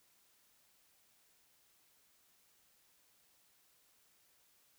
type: silence
effects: white hiss -71 dBFS RMS until 4.78 s